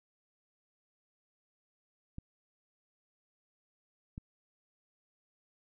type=clicks; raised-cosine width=5 ms; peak=-29 dBFS; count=2; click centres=2.184 / 4.179 s; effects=none